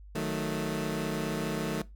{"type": "chord", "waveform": "20% pulse", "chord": "D# diminished", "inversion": "none", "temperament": "equal", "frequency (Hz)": [155.56, 185, 220], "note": ["D#3", "F#3", "A3"], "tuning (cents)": [0, 0, 0], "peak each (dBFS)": [-29, -31, -29], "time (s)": [0.15, 1.82], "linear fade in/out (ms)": 5, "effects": ["noise-tail reverb RT60 0.2 s tail -19 dB re dry", "added 50 Hz sine -46 dBFS peak until 1.95 s"]}